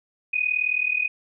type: tone with amplitude modulation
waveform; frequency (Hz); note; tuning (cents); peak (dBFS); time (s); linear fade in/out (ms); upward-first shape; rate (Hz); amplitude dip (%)
sine; 2489; D#7; 0; -17; 0.33-1.08; 10; sine; 39; 85
effects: none